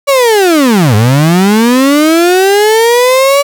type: linear two-way sweep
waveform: 35% pulse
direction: down then up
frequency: 573 to 101 to 573 Hz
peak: -3 dBFS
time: 0.07-3.43 s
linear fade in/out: 20 ms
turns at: 0.95 s
effects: 7-bit